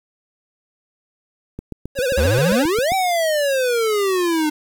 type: click train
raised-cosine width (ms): 3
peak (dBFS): -16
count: 11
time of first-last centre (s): 1.59-2.92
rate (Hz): 7.52
type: tone with vibrato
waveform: square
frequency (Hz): 523.3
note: C5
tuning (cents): 0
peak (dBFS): -18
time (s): 1.95-2.66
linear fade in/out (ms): 50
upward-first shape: sine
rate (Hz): 14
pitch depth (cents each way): 120
type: exponential two-way sweep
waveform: square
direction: up then down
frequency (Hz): 66 to 777 to 299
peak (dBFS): -17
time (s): 2.17-4.5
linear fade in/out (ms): 10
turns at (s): 2.94
effects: 8-bit